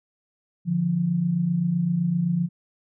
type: tone pair together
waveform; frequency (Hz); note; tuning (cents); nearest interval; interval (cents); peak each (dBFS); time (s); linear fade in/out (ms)
sine; 146.83 / 174.61; D3 / F3; 0 / 0; minor third; 300; -27 / -21; 0.65-2.49; 50
effects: none